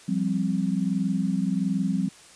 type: chord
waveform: sine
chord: F suspended second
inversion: none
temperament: equal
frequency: 174.61 / 196 / 261.6 Hz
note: F3 / G3 / C4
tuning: 0 / 0 / 0 cents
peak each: -27 / -25 / -29 dBFS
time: 0.08-2.09 s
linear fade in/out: 10 ms
effects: white hiss -50 dBFS RMS until 2.35 s + resampled to 22050 Hz